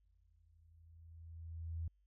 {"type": "tone with exponential growth", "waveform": "sine", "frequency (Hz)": 82.41, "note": "E2", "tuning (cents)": 0, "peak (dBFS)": -37, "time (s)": [0.04, 1.88], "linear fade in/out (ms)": 5, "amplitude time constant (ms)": 400, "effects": ["added 50 Hz sine -70 dBFS peak until 2.06 s"]}